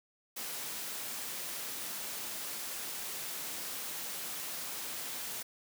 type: high-pass noise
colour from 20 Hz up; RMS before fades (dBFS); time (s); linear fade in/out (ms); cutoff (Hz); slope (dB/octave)
white; -40; 0.36-5.43; 10; 140; 12
effects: none